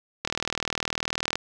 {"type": "click train", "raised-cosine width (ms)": 0.2, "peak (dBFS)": -8, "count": 45, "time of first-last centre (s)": [0.25, 1.356], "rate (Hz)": 39.8, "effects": []}